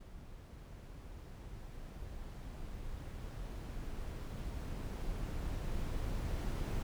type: noise with level ramp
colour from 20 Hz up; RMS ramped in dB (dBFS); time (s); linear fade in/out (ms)
brown; -51 to -36; 0-6.83; 10
effects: none